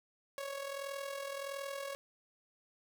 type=tone with amplitude modulation; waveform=sawtooth; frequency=554.4 Hz; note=C#5; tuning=in tune; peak=-33 dBFS; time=0.38-1.95 s; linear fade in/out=0 ms; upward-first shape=sine; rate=41.5 Hz; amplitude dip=60%; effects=none